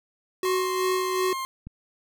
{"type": "tone with tremolo", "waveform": "square", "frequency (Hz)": 371.9, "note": "F#4", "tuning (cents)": 9, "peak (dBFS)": -23, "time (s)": [0.43, 1.33], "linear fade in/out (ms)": 2, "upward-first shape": "sine", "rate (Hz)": 2.7, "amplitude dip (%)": 45}
{"type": "tone with vibrato", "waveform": "40% pulse", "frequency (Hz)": 1058, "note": "C6", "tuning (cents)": 19, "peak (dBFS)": -28, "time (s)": [0.45, 1.45], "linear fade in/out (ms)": 0, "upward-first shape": "triangle", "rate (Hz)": 2.6, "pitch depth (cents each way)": 17}
{"type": "click", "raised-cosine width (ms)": 5, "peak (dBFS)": -26, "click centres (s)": 1.67}
{"effects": []}